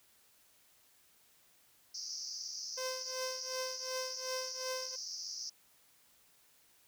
white band-pass noise, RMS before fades -43 dBFS, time 1.94-5.5 s, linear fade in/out 10 ms, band 4800 to 6000 Hz, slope 96 dB/octave
sawtooth tone with tremolo, 516 Hz, C5, 24 cents flat, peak -32 dBFS, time 2.77-4.96 s, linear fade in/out 10 ms, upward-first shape triangle, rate 2.7 Hz, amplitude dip 95%
effects white hiss -67 dBFS RMS until 6.87 s

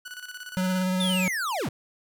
sawtooth tone with tremolo, 1480 Hz, F#6, in tune, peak -32 dBFS, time 0.05-0.83 s, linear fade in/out 10 ms, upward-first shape square, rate 17 Hz, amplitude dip 65%
square tone with vibrato, 185 Hz, F#3, in tune, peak -24 dBFS, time 0.57-1.28 s, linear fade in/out 0 ms, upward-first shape sine, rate 17 Hz, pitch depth 17 cents each way
square linear sweep, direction down, 3634 to 77 Hz, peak -27 dBFS, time 1-1.69 s, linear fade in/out 5 ms
effects none

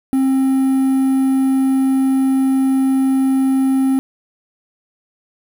triangle tone with quantisation, 266.1 Hz, C4, 29 cents sharp, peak -10 dBFS, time 0.13-3.99 s, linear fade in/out 0 ms, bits 6, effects none

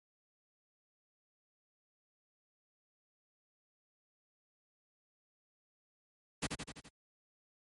pink noise with echo, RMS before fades -34 dBFS, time 6.42-6.47 s, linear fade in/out 10 ms, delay 84 ms, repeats 5, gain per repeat -4 dB, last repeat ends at 6.89 s, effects high-pass 60 Hz 12 dB/octave + MP3 48 kbps

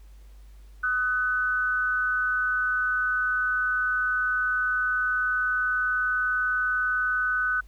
sine tone pair together, 1259.9 / 1500 Hz, D#6 / F#6, +21 / +23 cents, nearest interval minor third, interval 302 cents, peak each -30 / -23 dBFS, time 0.83-7.61 s, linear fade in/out 10 ms, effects added 50 Hz sine -45 dBFS peak until 7.67 s + pink hiss -63 dBFS RMS until 7.67 s

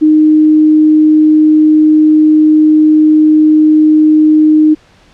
sine tone, 308.3 Hz, D#4, 16 cents flat, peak -3 dBFS, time 0.01-4.75 s, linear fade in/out 20 ms, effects pink hiss -45 dBFS RMS until 5.13 s + low-pass 5000 Hz 12 dB/octave

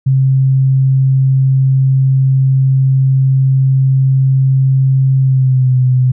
sine tone with pitch glide, 133.3 to 127.65 Hz, C3 to C3, +33 to -42 cents, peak -7 dBFS, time 0.06-6.12 s, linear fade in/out 10 ms, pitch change -75 cents, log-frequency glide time 5.2-5.76 s, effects none

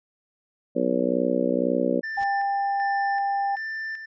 harmonic tone, 62 Hz, B1, 7 cents sharp, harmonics 3 / 4 / 5 / 6 / 7 / 8 / 9, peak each -31 / -26 / -28 / -31 / -31 / -27 / -27 dBFS, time 0.75-2.01 s, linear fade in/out 20 ms
triangle tone with tremolo, 1777 Hz, A6, 17 cents sharp, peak -27 dBFS, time 2.03-4.06 s, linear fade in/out 10 ms, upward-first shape square, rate 1.3 Hz, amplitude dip 55%
pink noise with exponential growth, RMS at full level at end -39 dBFS, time 2.09-2.24 s, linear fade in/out 5 ms, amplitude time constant 32 ms
sine tone, 796 Hz, G5, 26 cents sharp, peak -22 dBFS, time 2.17-3.56 s, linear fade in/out 10 ms
effects resampled to 16000 Hz

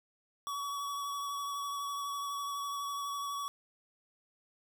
square tone with vibrato, 1131 Hz, C#6, 34 cents sharp, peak -36 dBFS, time 0.47-3.48 s, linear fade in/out 0 ms, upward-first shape sine, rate 12 Hz, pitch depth 15 cents each way, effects none

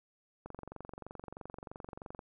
click train, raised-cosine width 1 ms, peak -30 dBFS, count 41, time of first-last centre 0.46-2.192 s, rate 23.1 Hz, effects none

